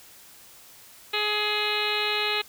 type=harmonic tone with a mistuned harmonic; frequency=420 Hz; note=G#4; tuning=19 cents sharp; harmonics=1 / 2 / 3 / 4 / 5 / 6 / 7 / 8 / 9 / 10; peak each=-32 / -34 / -34 / -35 / -33 / -30 / -33 / -35 / -32 / -33 dBFS; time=1.13-2.42 s; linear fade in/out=10 ms; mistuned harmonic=10; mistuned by=-39 cents; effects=white hiss -50 dBFS RMS until 2.48 s